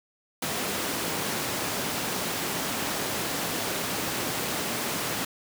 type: high-pass noise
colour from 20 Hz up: pink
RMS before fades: -30 dBFS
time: 0.42-5.25 s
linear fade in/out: 5 ms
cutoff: 170 Hz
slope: 12 dB/octave
effects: none